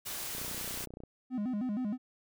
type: noise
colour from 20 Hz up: white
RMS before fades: -39 dBFS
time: 0.05-0.86 s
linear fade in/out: 20 ms
type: click train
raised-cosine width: 2 ms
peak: -32 dBFS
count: 22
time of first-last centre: 0.35-1.036 s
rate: 30.6 Hz
type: tone with vibrato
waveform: triangle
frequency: 229.5 Hz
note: A#3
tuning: 27 cents flat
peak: -29 dBFS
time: 1.3-1.98 s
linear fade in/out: 50 ms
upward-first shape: square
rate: 6.4 Hz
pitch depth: 180 cents each way
effects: none